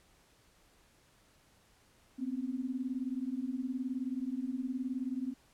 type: beating tone pair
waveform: sine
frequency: 246.9 / 265.9 Hz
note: B3 / C4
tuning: 0 / +28 cents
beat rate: 19 Hz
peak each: -37 / -36 dBFS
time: 2.18-5.34 s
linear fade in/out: 20 ms
effects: pink hiss -66 dBFS RMS until 5.53 s + low-pass 12000 Hz 12 dB/octave